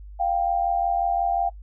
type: tone pair together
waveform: sine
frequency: 699 / 784.6 Hz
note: F5 / G5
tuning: +1 / +1 cents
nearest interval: major second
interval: 200 cents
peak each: -23 dBFS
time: 0.19-1.5 s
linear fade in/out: 20 ms
effects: noise-tail reverb RT60 0.1 s tail -22 dB re dry + added 50 Hz sine -38 dBFS peak until 1.62 s